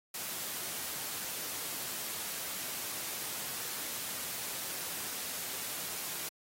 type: noise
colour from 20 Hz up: white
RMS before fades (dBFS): -39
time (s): 0.14-6.29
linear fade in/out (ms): 5
effects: high-pass 100 Hz 12 dB/octave + AAC 48 kbps